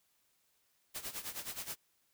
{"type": "noise with tremolo", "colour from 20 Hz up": "white", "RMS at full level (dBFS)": -40, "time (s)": [0.94, 1.76], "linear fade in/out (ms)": 20, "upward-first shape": "sine", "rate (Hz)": 9.5, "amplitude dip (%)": 80, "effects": ["white hiss -75 dBFS RMS until 2.13 s"]}